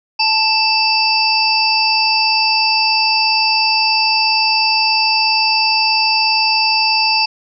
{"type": "harmonic tone with a mistuned harmonic", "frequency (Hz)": 881, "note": "A5", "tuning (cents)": 2, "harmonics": [1, 3, 5, 6], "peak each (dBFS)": [-17, -17, -16, -19], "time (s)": [0.19, 7.26], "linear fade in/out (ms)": 10, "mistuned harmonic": 5, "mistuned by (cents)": 110, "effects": []}